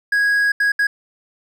triangle tone bursts at uneven times, 1654 Hz, G#6, 8 cents flat, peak -12 dBFS, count 3, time 0.12-0.52 / 0.6-0.72 / 0.79-0.87 s, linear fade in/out 5 ms, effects none

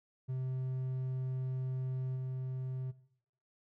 triangle tone with level steps, 129.7 Hz, C3, 15 cents flat, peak -32 / -34 dBFS, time 0.28-2.92 s, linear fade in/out 20 ms, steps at 2.15 s, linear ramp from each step 20 ms, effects noise-tail reverb RT60 0.7 s tail -18 dB re dry

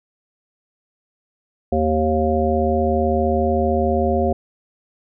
harmonic tone with a mistuned harmonic, 77.78 Hz, D#2, in tune, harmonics 1 / 3 / 5 / 7 / 9, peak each -22 / -22 / -22 / -22 / -22 dBFS, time 1.72-4.33 s, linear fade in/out 5 ms, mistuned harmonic 1, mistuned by +31 cents, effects none

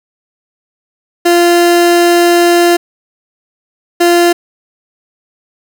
30% pulse tone bursts at uneven times, 346.3 Hz, F4, 15 cents flat, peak -3 dBFS, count 2, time 1.25-2.77 / 4-4.33 s, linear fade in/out 10 ms, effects none

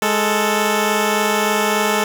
10% pulse tone pair together, 209 / 441.4 Hz, G#3 / A4, +11 / +5 cents, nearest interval octave + minor second, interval 1294 cents, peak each -10 dBFS, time 0.02-2.04 s, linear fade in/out 2 ms, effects none

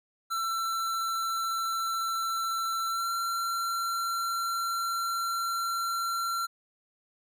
square tone with pitch glide, 1343 to 1364.1 Hz, E6 to F6, +32 to -41 cents, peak -29 dBFS, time 0.3-6.47 s, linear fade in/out 20 ms, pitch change +27 cents, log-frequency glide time 2.87-3.09 s, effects none

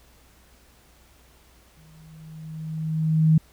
sine tone with exponential growth, 158 Hz, D#3, 27 cents sharp, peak -12 dBFS, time 1.77-3.38 s, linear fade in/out 5 ms, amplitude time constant 350 ms, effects added 60 Hz sine -57 dBFS peak until 3.52 s + pink hiss -57 dBFS RMS until 3.52 s

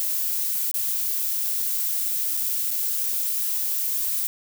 violet noise with dropouts, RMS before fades -25 dBFS, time 0-4.27 s, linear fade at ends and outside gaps 0 ms, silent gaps 0.714-0.741 / 2.368-2.373 / 2.706-2.712 s, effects none

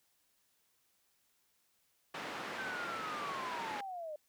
white band-pass noise, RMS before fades -43 dBFS, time 2.14-3.81 s, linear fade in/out 5 ms, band 190 to 1900 Hz, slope 12 dB/octave
sine linear sweep, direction down, 1568 to 587.3 Hz, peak -40 dBFS, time 2.58-4.16 s, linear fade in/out 5 ms
effects white hiss -75 dBFS RMS until 4.28 s

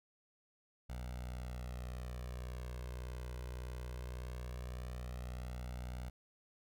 sawtooth tone with flanger, 61.74 Hz, B1, in tune, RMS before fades -44 dBFS, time 0.89-6.1 s, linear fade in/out 10 ms, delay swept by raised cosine 1.4 to 1.98 ms, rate 0.19 Hz, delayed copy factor +0.8, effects none

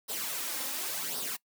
white noise with flanger, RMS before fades -35 dBFS, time 0.08-1.37 s, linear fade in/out 20 ms, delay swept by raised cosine 0.21 to 3.81 ms, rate 0.91 Hz, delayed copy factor +0.65, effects noise-tail reverb RT60 0.1 s tail -22 dB re dry + high-pass 200 Hz 12 dB/octave

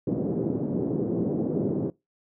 white band-pass noise, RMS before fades -27 dBFS, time 0.07-1.9 s, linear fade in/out 2 ms, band 130 to 390 Hz, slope 24 dB/octave, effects noise-tail reverb RT60 0.2 s tail -22 dB re dry

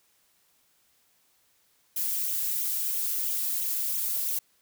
violet noise with flanger, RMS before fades -29 dBFS, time 1.96-4.39 s, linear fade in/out 5 ms, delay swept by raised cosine 0.3 to 5.1 ms, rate 3 Hz, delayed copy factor +0.95, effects white hiss -67 dBFS RMS until 4.61 s

